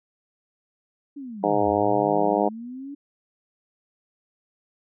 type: linear two-way sweep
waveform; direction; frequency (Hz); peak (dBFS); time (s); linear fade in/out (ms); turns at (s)
sine; down then up; 293.7 to 83.3 to 289; -33; 1.16-2.95; 10; 1.69
type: harmonic tone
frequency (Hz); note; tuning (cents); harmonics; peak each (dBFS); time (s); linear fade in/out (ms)
103.2; G#2; -10; 2 / 3 / 4 / 5 / 6 / 7 / 8 / 9; -32 / -26 / -26 / -27 / -26 / -25 / -28 / -30; 1.43-2.49; 10
effects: none